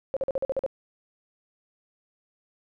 sine tone bursts, 538 Hz, C5, 48 cents sharp, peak -23 dBFS, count 8, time 0.14-0.663 s, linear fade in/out 0 ms, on 26 ms, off 45 ms, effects none

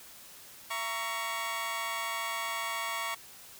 20% pulse chord, A# diminished, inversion second, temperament just, 671.3 / 932.3 / 1118.8 Hz, E5 / A#5 / C#6, +31 / 0 / +16 cents, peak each -36 / -33 / -30 dBFS, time 0.7-3.15 s, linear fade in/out 10 ms, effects white hiss -51 dBFS RMS until 3.59 s

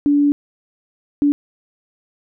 sine tone bursts at uneven times, 288.6 Hz, D4, 30 cents flat, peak -11 dBFS, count 2, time 0.06-0.32 / 1.22-1.32 s, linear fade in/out 0 ms, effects none

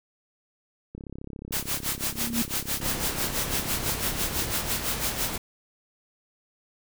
click train, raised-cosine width 3 ms, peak -25 dBFS, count 122, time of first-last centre 0.95-4.509 s, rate 34 Hz
white noise with tremolo, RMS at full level -27 dBFS, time 1.52-5.36 s, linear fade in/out 5 ms, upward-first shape sine, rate 6 Hz, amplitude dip 90%
sine tone with exponential growth, 234.1 Hz, A#3, 8 cents sharp, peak -22 dBFS, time 1.91-2.42 s, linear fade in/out 5 ms, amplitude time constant 110 ms
pink noise, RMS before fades -33 dBFS, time 2.81-5.38 s, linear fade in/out 5 ms
effects none

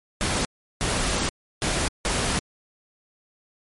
pink noise bursts at uneven times, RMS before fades -24 dBFS, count 4, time 0.21-0.45 / 0.81-1.29 / 1.62-1.88 / 2.05-2.39 s, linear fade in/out 0 ms, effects MP3 48 kbps

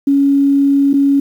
sine tone with dropouts, 278.9 Hz, C#4, 11 cents sharp, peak -8 dBFS, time 0.07-1.2 s, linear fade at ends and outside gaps 5 ms, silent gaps 0.932-0.938 s, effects 7-bit

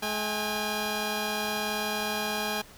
10% pulse tone pair together, 213 / 813 Hz, G#3 / G#5, +44 / -37 cents, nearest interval octave + major seventh, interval 2319 cents, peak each -23 dBFS, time 0.02-2.62 s, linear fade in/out 10 ms, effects pink hiss -51 dBFS RMS until 2.77 s

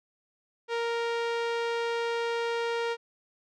sawtooth tone with low-pass filter, 466.2 Hz, A#4, in tune, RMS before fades -30 dBFS, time 0.68-2.97 s, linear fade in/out 50 ms, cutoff 3800 Hz, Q 0.83, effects none

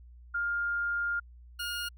sine / 20% pulse tone pair in turn, 1407 / 1424.2 Hz, F6 / F6, +12 / +33 cents, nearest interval unison, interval 21 cents, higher second, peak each -28 dBFS, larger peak neither, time 0.34-1.2 / 1.59-1.89 s, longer first, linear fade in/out 10 ms, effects added 60 Hz sine -49 dBFS peak until 1.97 s

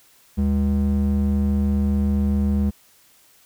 triangle ring-modulated tone, 139.8 Hz, C#3, 15 cents sharp, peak -12 dBFS, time 0.37-2.71 s, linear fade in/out 20 ms, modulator 63.7 Hz, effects white hiss -55 dBFS RMS until 3.45 s

